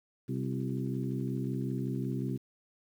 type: harmonic tone with a mistuned harmonic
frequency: 65.41 Hz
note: C2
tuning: in tune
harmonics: 2 / 3 / 4 / 5 / 6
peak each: -34 / -37 / -37 / -41 / -44 dBFS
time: 0.28-2.38 s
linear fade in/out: 20 ms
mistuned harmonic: 5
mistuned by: +62 cents
effects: 10-bit